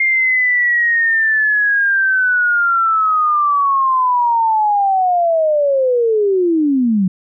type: linear sweep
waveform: sine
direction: down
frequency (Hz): 2122 to 179.1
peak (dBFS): -11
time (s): 0-7.08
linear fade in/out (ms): 5
effects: none